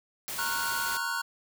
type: noise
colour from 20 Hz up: white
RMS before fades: -36 dBFS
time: 0.28-0.97 s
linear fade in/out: 0 ms
type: chord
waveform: square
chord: Gb major seventh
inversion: first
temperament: equal with one note detuned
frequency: 932.3 / 1091.6 / 1396.9 / 1480 Hz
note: Bb5 / Db6 / F6 / Gb6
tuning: 0 / -27 / 0 / 0 cents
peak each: -37 / -38 / -37 / -33 dBFS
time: 0.38-1.22 s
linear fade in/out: 10 ms
effects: none